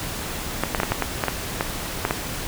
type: clicks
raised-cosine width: 0.5 ms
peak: -5 dBFS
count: 11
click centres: 0.636 / 0.748 / 0.801 / 0.833 / 0.92 / 1.023 / 1.238 / 1.283 / 1.609 / 2.051 / 2.109 s
effects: pink hiss -30 dBFS RMS until 2.47 s